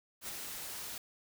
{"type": "noise with ADSR envelope", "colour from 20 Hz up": "white", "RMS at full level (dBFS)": -39, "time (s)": [0.21, 0.98], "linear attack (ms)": 76, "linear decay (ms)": 7, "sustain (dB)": -4, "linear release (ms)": 3, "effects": []}